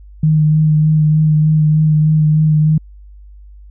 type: tone with vibrato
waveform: sine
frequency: 154.2 Hz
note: D#3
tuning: 15 cents flat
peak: -8 dBFS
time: 0.23-2.78 s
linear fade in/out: 5 ms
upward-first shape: sine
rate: 3.3 Hz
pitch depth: 18 cents each way
effects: added 50 Hz sine -35 dBFS peak until 3.7 s